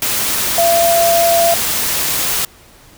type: tone in noise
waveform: sine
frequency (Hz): 679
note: F5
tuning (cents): -49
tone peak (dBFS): -10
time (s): 0.58-1.54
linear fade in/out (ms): 2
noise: white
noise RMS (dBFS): -17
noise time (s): 0.02-2.45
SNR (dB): +4
effects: pink hiss -44 dBFS RMS until 2.97 s